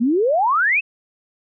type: exponential sweep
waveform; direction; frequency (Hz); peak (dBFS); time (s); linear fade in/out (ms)
sine; up; 220 to 2698; -14; 0-0.81; 20
effects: none